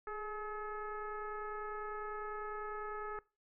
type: tone with frequency modulation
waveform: sine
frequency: 849 Hz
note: G#5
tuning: 38 cents sharp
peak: -39 dBFS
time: 0.07-3.19 s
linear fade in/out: 2 ms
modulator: 432 Hz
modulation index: 1.8
effects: noise-tail reverb RT60 0.3 s tail -22 dB re dry